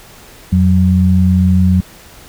sine tone pair together, 87.31 / 185 Hz, F2 / F#3, 0 / 0 cents, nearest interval octave + minor second, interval 1300 cents, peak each -10 dBFS, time 0.52-1.81 s, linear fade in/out 10 ms, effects pink hiss -39 dBFS RMS until 2.28 s

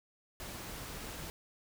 pink noise, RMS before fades -44 dBFS, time 0.4-1.3 s, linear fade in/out 0 ms, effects none

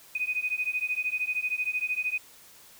sine beating tone pair, 2489 / 2502 Hz, D#7 / D#7, 0 / +9 cents, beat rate 13 Hz, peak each -30 dBFS, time 0.15-2.18 s, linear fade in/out 5 ms, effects white hiss -53 dBFS RMS until 2.79 s

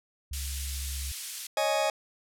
sine tone with pitch glide, 69.3 to 68.35 Hz, C#2 to C#2, 0 to -24 cents, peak -33 dBFS, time 0.31-1.12 s, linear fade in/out 5 ms, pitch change -24 cents, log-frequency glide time 0.42-0.72 s
white high-pass noise, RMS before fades -36 dBFS, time 0.33-1.47 s, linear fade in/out 5 ms, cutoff 2600 Hz, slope 12 dB/octave
40% pulse chord, C# suspended second, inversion none, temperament just, 554.4 / 623.7 / 831.5 Hz, C#5 / D#5 / G#5, 0 / +4 / +2 cents, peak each -30 / -27 / -29 dBFS, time 1.57-1.9 s, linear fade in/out 2 ms
effects low-pass 12000 Hz 12 dB/octave

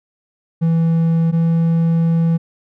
triangle tone pair in turn, 164.81 / 165.63 Hz, E3 / E3, 0 / +9 cents, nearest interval unison, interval 9 cents, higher second, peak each -10 dBFS, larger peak neither, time 0.61-1.32 / 1.32-2.38 s, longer second, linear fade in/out 20 ms, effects none

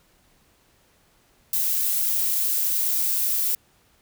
violet noise, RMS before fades -23 dBFS, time 1.53-3.55 s, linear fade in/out 2 ms, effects pink hiss -61 dBFS RMS until 4.01 s

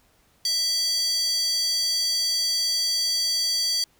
square tone with high-pass filter, 659.3 Hz, E5, in tune, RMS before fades -24 dBFS, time 0.45-3.84 s, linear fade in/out 2 ms, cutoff 4700 Hz, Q 5.2, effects pink hiss -62 dBFS RMS until 3.99 s

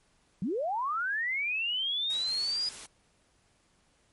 sine linear sweep, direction up, 158.7 to 4973 Hz, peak -28 dBFS, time 0.42-2.69 s, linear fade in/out 2 ms
white noise, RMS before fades -44 dBFS, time 2.1-2.86 s, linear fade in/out 2 ms
effects pink hiss -68 dBFS RMS until 4.12 s + MP3 48 kbps

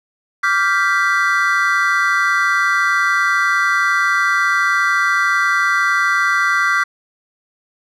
triangle chord, G dominant seventh, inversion second, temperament equal with one note detuned, 1162.5 / 1396.9 / 1568 / 1975.5 Hz, D6 / F6 / G6 / B6, -18 / 0 / 0 / 0 cents, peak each -17 dBFS, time 0.43-6.84 s, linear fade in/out 10 ms, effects none

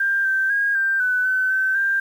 sine tone with pitch steps, 1590 / 1558 / 1632 / 1575 / 1499 / 1520 / 1538 / 1586 Hz, G6 / G6 / G#6 / G6 / F#6 / F#6 / G6 / G6, +24 / -11 / -31 / +8 / +22 / +46 / -33 / +20 cents, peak -17 dBFS, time 0-2 s, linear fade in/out 5 ms, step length 250 ms, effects 8-bit

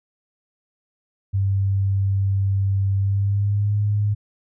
sine tone with pitch glide, 97.9 to 103.66 Hz, G2 to G#2, -2 to -3 cents, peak -17 dBFS, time 1.33-4.15 s, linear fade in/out 20 ms, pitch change +99 cents, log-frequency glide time 2.97-3.76 s, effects none

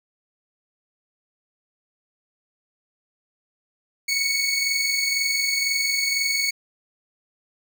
20% pulse tone pair together, 2202 / 2224 Hz, C#7 / C#7, -12 / +5 cents, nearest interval unison, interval 17 cents, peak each -22 / -17 dBFS, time 4.08-6.51 s, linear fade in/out 10 ms, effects none

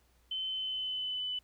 sine tone with pitch glide, 3063 to 2998 Hz, G7 to F#7, -41 to +22 cents, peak -33 dBFS, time 0.31-1.39 s, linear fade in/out 5 ms, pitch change -37 cents, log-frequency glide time 0.48-1.28 s, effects added 60 Hz sine -67 dBFS peak until 1.43 s + pink hiss -71 dBFS RMS until 1.43 s

